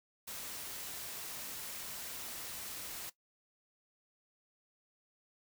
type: noise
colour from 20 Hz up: white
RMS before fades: -44 dBFS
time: 0.27-3.1 s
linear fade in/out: 10 ms
effects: noise-tail reverb RT60 0.1 s tail -17 dB re dry